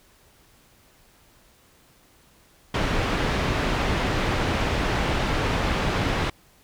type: low-pass noise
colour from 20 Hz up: pink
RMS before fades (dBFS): -24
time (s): 2.74-6.3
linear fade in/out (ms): 5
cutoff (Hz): 3100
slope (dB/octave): 12
effects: pink hiss -57 dBFS RMS until 6.63 s